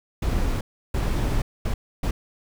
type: noise bursts at uneven times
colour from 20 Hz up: brown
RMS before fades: -23 dBFS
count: 4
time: 0.22-0.61 / 0.94-1.42 / 1.65-1.74 / 2.03-2.11 s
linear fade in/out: 5 ms
effects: none